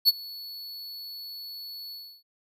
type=tone with ADSR envelope; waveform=square; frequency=4416 Hz; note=C#8; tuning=7 cents flat; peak=-14 dBFS; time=0.05-2.23 s; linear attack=34 ms; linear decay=29 ms; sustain=-24 dB; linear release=310 ms; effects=none